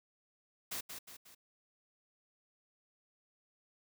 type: noise with echo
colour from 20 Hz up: white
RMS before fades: -40 dBFS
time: 0.71-0.81 s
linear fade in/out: 10 ms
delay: 180 ms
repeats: 3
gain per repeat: -6 dB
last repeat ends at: 1.35 s
effects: none